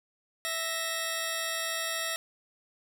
10% pulse tone pair together, 657 / 1858.3 Hz, E5 / A#6, -6 / -6 cents, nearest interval octave + tritone, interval 1800 cents, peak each -25 / -24 dBFS, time 0.45-2.16 s, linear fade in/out 0 ms, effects none

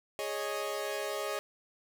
sawtooth chord, Ab suspended fourth, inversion none, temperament equal, 415.3 / 554.4 / 622.3 Hz, Ab4 / Db5 / Eb5, 0 / 0 / 0 cents, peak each -34 dBFS, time 0.19-1.39 s, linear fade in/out 0 ms, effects none

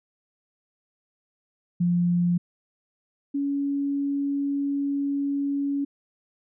sine tone pair in turn, 174.9 / 281.2 Hz, F3 / C#4, +3 / +25 cents, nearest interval minor sixth, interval 822 cents, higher second, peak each -19 / -23 dBFS, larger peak first, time 1.8-2.38 / 3.34-5.85 s, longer second, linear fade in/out 10 ms, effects none

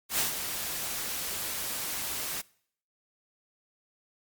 white noise with ADSR envelope, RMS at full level -26 dBFS, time 0.09-2.42 s, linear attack 97 ms, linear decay 120 ms, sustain -8 dB, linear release 19 ms, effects noise-tail reverb RT60 0.6 s tail -23 dB re dry + Opus 48 kbps

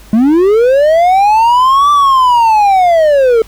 triangle linear two-way sweep, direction up then down, 207.7 to 1174.7 to 436.7 Hz, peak -3 dBFS, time 0.13-3.42 s, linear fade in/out 2 ms, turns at 1.91 s, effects added 50 Hz sine -37 dBFS peak until 3.47 s + pink hiss -40 dBFS RMS until 3.47 s

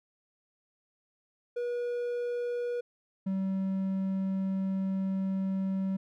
triangle tone pair in turn, 483 / 191.68 Hz, B4 / G3, -39 / -39 cents, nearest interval octave + major third, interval 1600 cents, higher first, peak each -28 / -26 dBFS, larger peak second, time 1.56-2.81 / 3.26-5.97 s, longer second, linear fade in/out 10 ms, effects none

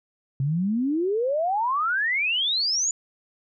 sine exponential sweep, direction up, 130.3 to 7040 Hz, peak -21 dBFS, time 0.4-2.91 s, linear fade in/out 2 ms, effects none

